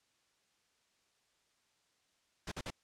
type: noise bursts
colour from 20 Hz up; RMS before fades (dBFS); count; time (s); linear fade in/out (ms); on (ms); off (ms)
pink; -41; 3; 2.47-2.705; 5; 47; 47
effects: white hiss -75 dBFS RMS until 2.83 s + low-pass 7000 Hz 12 dB/octave